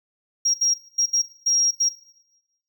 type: tone bursts at uneven times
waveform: triangle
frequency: 5620 Hz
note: F8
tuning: 10 cents sharp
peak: -14 dBFS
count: 6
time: 0.45-0.54 / 0.61-0.74 / 0.98-1.06 / 1.13-1.22 / 1.46-1.71 / 1.8-1.89 s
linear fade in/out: 10 ms
effects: noise-tail reverb RT60 0.9 s tail -17 dB re dry + tanh soft clip ceiling -14 dBFS